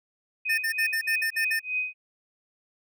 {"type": "tone with tremolo", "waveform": "sine", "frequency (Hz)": 2507, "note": "D#7", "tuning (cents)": 12, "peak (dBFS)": -23, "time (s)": [0.45, 1.94], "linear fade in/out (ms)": 10, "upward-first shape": "triangle", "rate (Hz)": 3.2, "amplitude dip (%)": 100}
{"type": "tone bursts", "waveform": "square", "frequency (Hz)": 1799, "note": "A6", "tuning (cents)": 38, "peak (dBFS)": -25, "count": 8, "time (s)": [0.49, 1.595], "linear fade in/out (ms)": 10, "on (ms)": 90, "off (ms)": 55}
{"effects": []}